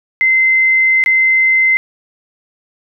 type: tone with dropouts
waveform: sine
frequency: 2068 Hz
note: C7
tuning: 21 cents flat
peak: -8 dBFS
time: 0.21-1.77 s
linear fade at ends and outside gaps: 0 ms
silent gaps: 1.039-1.061 s
effects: none